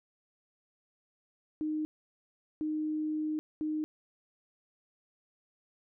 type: tone bursts at uneven times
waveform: sine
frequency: 308 Hz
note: D#4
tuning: 17 cents flat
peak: -30 dBFS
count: 3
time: 1.61-1.85 / 2.61-3.39 / 3.61-3.84 s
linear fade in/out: 0 ms
effects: none